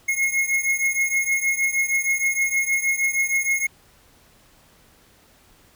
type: beating tone pair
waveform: square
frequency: 2159 / 2165.4 Hz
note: C#7 / C#7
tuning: -46 / -41 cents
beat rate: 6.4 Hz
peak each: -22 / -25 dBFS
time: 0.08-3.67 s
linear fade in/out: 10 ms
effects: pink hiss -55 dBFS RMS until 5.75 s